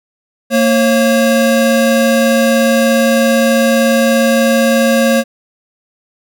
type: tone pair together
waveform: square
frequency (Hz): 229.4 / 543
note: A#3 / C#5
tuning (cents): -28 / -36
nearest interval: octave + minor third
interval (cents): 1492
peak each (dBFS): -12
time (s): 0.5-5.24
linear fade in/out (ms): 50
effects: none